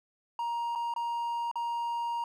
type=tone with dropouts; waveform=triangle; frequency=940 Hz; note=A#5; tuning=14 cents sharp; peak=-28 dBFS; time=0.39-2.24 s; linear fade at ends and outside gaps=2 ms; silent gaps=0.752-0.757 / 0.939-0.962 / 1.514-1.556 s; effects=none